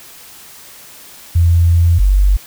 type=tone pair in turn; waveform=sine; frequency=85 / 48.09 Hz; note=F2 / G1; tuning=-46 / -32 cents; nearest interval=minor seventh; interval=986 cents; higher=first; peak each=-7 dBFS; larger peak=neither; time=1.35-1.99 / 1.99-2.37 s; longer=first; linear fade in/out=10 ms; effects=white hiss -38 dBFS RMS until 2.46 s